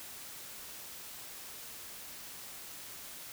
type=silence; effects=white hiss -47 dBFS RMS until 3.32 s